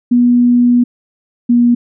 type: tone pair in turn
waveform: sine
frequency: 243.1 / 239.9 Hz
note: B3 / A#3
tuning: -27 / +50 cents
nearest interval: unison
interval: 23 cents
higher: first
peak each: -6 dBFS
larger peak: neither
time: 0.11-0.84 / 1.49-1.75 s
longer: first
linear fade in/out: 10 ms
effects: none